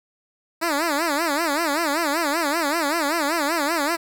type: tone with vibrato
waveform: 10% pulse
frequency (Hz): 310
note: D#4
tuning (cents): -6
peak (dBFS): -12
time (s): 0.61-3.97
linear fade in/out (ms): 20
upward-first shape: sine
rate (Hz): 5.2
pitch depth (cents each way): 180
effects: 8-bit